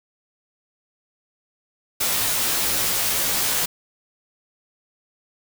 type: noise with comb filter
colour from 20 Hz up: white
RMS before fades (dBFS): -22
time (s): 2-3.66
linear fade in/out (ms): 10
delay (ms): 15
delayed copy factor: -1
effects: none